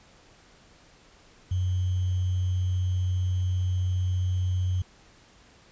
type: tone with sample-and-hold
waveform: sine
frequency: 91.5 Hz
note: F#2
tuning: 19 cents flat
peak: -23 dBFS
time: 1.51-4.82 s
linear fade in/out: 5 ms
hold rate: 3150 Hz
effects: pink hiss -56 dBFS RMS until 5.71 s + resampled to 16000 Hz